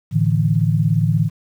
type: chord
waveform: sine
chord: A suspended fourth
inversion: none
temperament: equal with one note detuned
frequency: 110 / 147.6 / 164.81 Hz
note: A2 / D3 / E3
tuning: 0 / +9 / 0 cents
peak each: -18 dBFS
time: 0.11-1.3 s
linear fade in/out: 50 ms
effects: 8-bit